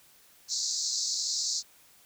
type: band-pass noise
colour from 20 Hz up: pink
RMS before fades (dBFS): -31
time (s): 0.48-1.63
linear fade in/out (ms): 50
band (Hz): 4100 to 7400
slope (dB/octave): 96
effects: white hiss -59 dBFS RMS until 2.05 s